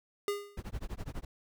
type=tone with exponential decay; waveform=square; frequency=407.4 Hz; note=G#4; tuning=33 cents flat; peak=-28 dBFS; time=0.28-0.63 s; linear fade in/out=1 ms; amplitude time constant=76 ms
type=noise with tremolo; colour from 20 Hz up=brown; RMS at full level=-36 dBFS; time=0.57-1.25 s; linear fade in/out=5 ms; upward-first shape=sine; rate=12 Hz; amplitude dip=100%
effects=none